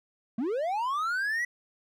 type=linear sweep; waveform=triangle; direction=up; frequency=207.7 to 1975 Hz; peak=-25 dBFS; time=0.38-1.45 s; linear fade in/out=5 ms; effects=none